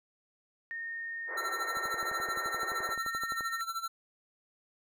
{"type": "tone", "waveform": "sine", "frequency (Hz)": 1838, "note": "A#6", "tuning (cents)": -25, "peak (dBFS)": -36, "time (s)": [0.71, 3.61], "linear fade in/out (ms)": 0}
{"type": "band-pass noise", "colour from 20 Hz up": "pink", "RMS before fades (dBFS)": -42, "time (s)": [1.27, 2.97], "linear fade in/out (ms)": 50, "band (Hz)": [340, 2100], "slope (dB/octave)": 96}
{"type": "tone with tremolo", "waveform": "square", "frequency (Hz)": 1347, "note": "E6", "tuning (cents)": 37, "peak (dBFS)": -32, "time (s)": [1.37, 3.88], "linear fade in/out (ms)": 5, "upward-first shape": "sine", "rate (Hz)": 13, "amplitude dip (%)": 80}
{"type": "click train", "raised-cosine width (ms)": 1, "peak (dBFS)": -30, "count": 20, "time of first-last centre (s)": [1.77, 3.408], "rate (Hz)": 11.6}
{"effects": []}